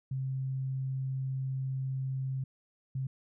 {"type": "tone bursts at uneven times", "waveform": "sine", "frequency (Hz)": 132.6, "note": "C3", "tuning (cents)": 23, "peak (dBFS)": -31, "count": 2, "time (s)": [[0.11, 2.44], [2.95, 3.07]], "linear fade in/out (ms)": 5, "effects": []}